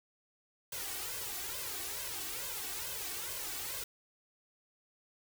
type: noise with flanger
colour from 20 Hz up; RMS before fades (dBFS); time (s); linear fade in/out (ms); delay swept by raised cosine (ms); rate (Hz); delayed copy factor
white; -40; 0.72-3.84; 5; 1.9 to 2.69; 2.3; +0.95
effects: none